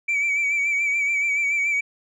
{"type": "tone with vibrato", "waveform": "sine", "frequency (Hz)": 2301, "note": "D7", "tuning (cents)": -36, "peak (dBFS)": -17, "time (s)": [0.08, 1.81], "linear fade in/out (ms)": 10, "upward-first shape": "sine", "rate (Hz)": 7, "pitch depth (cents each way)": 45, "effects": ["tanh soft clip ceiling -18 dBFS"]}